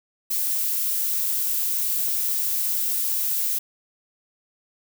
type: noise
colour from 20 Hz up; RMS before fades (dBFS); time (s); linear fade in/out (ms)
violet; -24; 0.3-3.59; 10
effects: none